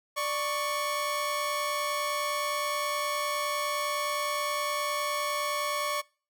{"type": "tone pair together", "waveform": "sawtooth", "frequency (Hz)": [589.2, 1108.7], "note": ["D5", "C#6"], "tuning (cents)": [6, 0], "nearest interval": "major seventh", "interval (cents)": 1094, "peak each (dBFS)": [-29, -26], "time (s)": [0.16, 6.02], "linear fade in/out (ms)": 20, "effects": ["noise-tail reverb RT60 0.4 s tail -25 dB re dry"]}